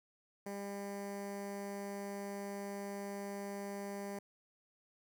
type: tone with notch filter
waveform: 15% pulse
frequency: 200 Hz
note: G3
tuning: 35 cents sharp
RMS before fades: -43 dBFS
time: 0.46-4.19 s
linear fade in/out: 5 ms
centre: 3400 Hz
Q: 1.1
effects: none